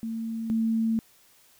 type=tone pair in turn; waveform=sine; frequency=225.9 / 224.6 Hz; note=A3 / A3; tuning=+46 / +36 cents; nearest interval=unison; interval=10 cents; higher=first; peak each=-29 / -22 dBFS; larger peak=second; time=0.03-0.5 / 0.5-0.99 s; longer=second; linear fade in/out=0 ms; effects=white hiss -59 dBFS RMS until 1.59 s